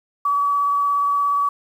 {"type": "tone with vibrato", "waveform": "sine", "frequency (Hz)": 1141, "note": "C#6", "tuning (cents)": 50, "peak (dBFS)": -16, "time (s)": [0.25, 1.49], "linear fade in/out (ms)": 5, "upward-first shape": "triangle", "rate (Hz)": 17, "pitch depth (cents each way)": 12, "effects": ["8-bit"]}